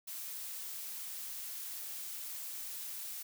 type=noise; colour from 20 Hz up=blue; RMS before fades=-43 dBFS; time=0.07-3.23 s; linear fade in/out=10 ms; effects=none